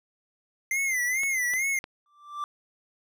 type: tone with vibrato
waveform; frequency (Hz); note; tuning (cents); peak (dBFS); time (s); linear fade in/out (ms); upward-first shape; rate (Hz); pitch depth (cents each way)
square; 2066; C7; -22; -25; 0.71-1.79; 2; sine; 2.3; 110
type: clicks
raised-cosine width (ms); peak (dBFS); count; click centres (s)
0.3; -23; 3; 1.234 / 1.537 / 1.841
type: tone with exponential growth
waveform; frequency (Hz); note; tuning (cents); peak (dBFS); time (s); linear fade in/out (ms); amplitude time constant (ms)
triangle; 1174.7; D6; 0; -25; 2.06-2.44; 1; 81
effects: none